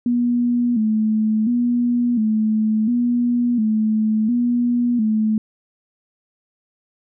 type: tone with vibrato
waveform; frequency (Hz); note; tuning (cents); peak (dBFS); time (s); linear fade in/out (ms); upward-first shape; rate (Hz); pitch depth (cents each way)
sine; 228.9; A#3; -31; -15; 0.06-5.38; 2; square; 0.71; 93
effects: none